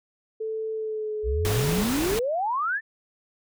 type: tone with pitch glide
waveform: sine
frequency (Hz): 440 to 427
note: A4 to G#4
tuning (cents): 0 to +48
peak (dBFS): -27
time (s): 0.4-1.83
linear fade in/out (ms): 10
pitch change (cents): -52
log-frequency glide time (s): 0.73-1.13
type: exponential sweep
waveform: sine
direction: up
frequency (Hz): 56.2 to 1832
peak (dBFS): -23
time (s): 1.23-2.81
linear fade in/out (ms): 50
type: noise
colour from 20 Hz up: pink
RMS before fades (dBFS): -29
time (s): 1.45-2.19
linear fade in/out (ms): 0
effects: none